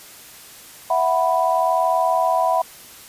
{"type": "chord", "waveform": "sine", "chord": "E suspended second", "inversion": "none", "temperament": "equal", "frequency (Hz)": [659.3, 740, 987.8], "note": ["E5", "F#5", "B5"], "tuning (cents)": [0, 0, 0], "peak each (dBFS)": -20, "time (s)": [0.9, 2.62], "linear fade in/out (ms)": 5, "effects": ["white hiss -42 dBFS RMS until 3.08 s", "resampled to 32000 Hz"]}